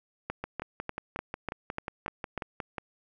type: two click trains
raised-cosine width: 0.5 ms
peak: -19 / -17 dBFS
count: 14 / 8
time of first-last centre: 0.44-2.782 / 0.3-2.377 s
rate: 5.55 / 3.37 Hz
effects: none